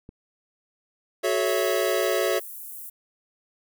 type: click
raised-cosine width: 3 ms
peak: -29 dBFS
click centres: 0.091 s
type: chord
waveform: square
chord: F# minor seventh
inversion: none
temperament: equal with one note detuned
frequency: 370 / 430 / 554.4 / 659.3 Hz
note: F#4 / A4 / C#5 / E5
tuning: 0 / -40 / 0 / 0 cents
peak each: -28 dBFS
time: 1.23-2.4 s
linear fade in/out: 20 ms
type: high-pass noise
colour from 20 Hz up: white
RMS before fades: -39 dBFS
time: 1.45-2.9 s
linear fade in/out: 10 ms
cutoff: 10000 Hz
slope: 24 dB/octave
effects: none